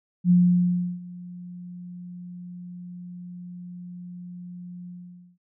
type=tone with ADSR envelope; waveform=sine; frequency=177.6 Hz; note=F3; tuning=29 cents sharp; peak=-13 dBFS; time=0.24-5.38 s; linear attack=65 ms; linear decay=690 ms; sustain=-23 dB; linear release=500 ms; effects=none